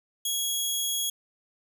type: tone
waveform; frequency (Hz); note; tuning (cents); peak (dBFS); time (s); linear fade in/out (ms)
15% pulse; 3322; G#7; 0; -19; 0.25-1.1; 5
effects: none